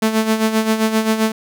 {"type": "tone with tremolo", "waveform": "sawtooth", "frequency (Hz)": 220, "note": "A3", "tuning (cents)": 0, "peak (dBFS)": -8, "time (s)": [0.02, 1.32], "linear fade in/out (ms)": 5, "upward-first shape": "sine", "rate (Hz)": 7.6, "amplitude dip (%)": 65, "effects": []}